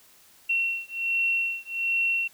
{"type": "beating tone pair", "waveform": "sine", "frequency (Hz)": [2722, 2723.3], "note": ["F7", "F7"], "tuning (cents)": [-45, -44], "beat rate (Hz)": 1.3, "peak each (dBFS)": -27, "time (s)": [0.49, 2.28], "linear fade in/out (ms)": 10, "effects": ["white hiss -56 dBFS RMS until 2.33 s"]}